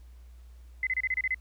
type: tone bursts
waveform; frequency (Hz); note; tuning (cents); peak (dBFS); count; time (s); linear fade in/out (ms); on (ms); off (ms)
sine; 2040; C7; -44; -25; 8; 0.83-1.345; 2; 39; 29
effects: added 60 Hz sine -47 dBFS peak until 1.4 s + pink hiss -67 dBFS RMS until 1.4 s